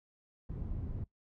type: low-pass noise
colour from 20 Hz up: white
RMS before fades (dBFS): -39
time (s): 0.49-1.04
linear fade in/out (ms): 5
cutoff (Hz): 110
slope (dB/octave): 12
effects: noise-tail reverb RT60 0.1 s tail -17 dB re dry